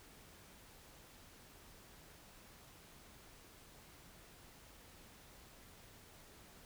silence, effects pink hiss -60 dBFS RMS until 6.65 s

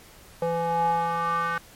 square tone with band-pass filter sweep, 168.2 Hz, E3, 35 cents sharp, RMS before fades -25 dBFS, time 0.42-1.58 s, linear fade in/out 2 ms, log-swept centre 610 to 1400 Hz, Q 5.4, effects pink hiss -50 dBFS RMS until 1.75 s + MP3 64 kbps

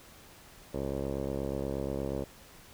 10% pulse tone with low-pass filter, 68.4 Hz, C#2, 23 cents flat, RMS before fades -34 dBFS, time 0.73-2.25 s, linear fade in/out 20 ms, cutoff 590 Hz, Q 5, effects pink hiss -54 dBFS RMS until 2.73 s

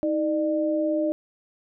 sine tone pair together, 316.8 / 600.5 Hz, D#4 / D5, +31 / +38 cents, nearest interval major seventh, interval 1107 cents, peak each -24 dBFS, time 0.03-1.12 s, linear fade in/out 0 ms, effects none

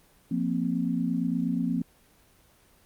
sine chord, F suspended fourth, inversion none, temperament equal, 174.61 / 233.1 / 261.6 Hz, F3 / Bb3 / C4, 0 / 0 / 0 cents, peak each -29 dBFS, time 0.31-1.82 s, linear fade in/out 5 ms, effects pink hiss -60 dBFS RMS until 2.85 s + Opus 24 kbps

